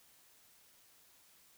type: silence
effects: white hiss -65 dBFS RMS until 1.57 s